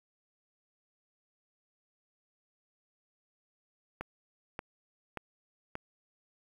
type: click train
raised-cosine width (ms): 0.5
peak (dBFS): -22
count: 4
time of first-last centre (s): 4.01-5.754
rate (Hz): 1.72
effects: 9-bit